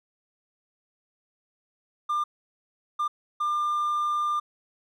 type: tone bursts at uneven times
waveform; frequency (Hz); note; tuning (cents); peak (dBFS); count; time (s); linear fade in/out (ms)
triangle; 1198; D6; +34; -21; 3; 2.09-2.24 / 2.99-3.08 / 3.4-4.4; 10
effects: tanh soft clip ceiling -17 dBFS